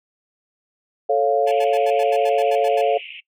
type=chord; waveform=sine; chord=A augmented; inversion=none; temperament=equal; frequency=440 / 554.4 / 698.5 Hz; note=A4 / C#5 / E#5; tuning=0 / 0 / 0 cents; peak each=-19 dBFS; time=1.09-2.98 s; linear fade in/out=10 ms
type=band-pass noise; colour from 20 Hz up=white; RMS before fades=-36 dBFS; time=1.46-3.21 s; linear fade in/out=20 ms; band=2200 to 3000 Hz; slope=96 dB/octave
type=tone bursts; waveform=sawtooth; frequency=862 Hz; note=A5; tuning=36 cents flat; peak=-27 dBFS; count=11; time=1.47-2.815 s; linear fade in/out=5 ms; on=45 ms; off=85 ms
effects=noise-tail reverb RT60 0.1 s tail -21 dB re dry + MP3 96 kbps